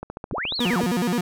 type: click train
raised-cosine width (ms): 1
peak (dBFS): -18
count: 11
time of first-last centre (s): 0.03-0.734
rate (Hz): 14.2
type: linear two-way sweep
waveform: sine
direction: up then down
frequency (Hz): 44.71 to 4443 to 44.71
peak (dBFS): -25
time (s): 0.32-0.84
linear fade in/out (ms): 0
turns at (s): 0.56
type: tone with vibrato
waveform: 35% pulse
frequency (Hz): 207.7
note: G#3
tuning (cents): 0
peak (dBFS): -19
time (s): 0.6-1.21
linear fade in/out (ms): 5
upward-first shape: square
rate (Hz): 9.5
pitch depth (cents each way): 260
effects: none